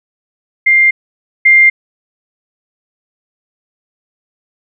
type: tone pair in turn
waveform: sine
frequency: 2100 / 2100 Hz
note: C7 / C7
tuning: +6 / +6 cents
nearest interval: unison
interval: 0 cents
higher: neither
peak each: -5 / -3 dBFS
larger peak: second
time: 0.66-0.91 / 1.45-1.7 s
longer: neither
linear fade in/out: 10 ms
effects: none